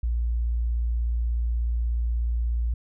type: tone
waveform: sine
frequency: 58.3 Hz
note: A#1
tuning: 1 cent sharp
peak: -22 dBFS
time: 0.03-2.74 s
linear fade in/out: 5 ms
effects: none